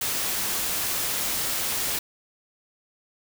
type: noise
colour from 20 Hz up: white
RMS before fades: -27 dBFS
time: 0.01-1.99 s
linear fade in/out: 5 ms
effects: none